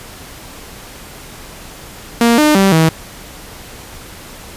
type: tone with pitch steps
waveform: sawtooth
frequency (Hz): 234 / 302.5 / 194.5 / 160.9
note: A#3 / D#4 / G3 / E3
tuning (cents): +7 / -49 / -13 / -42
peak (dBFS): -4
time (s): 2.21-2.89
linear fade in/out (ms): 2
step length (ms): 170
effects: pink hiss -34 dBFS RMS until 4.56 s + resampled to 32000 Hz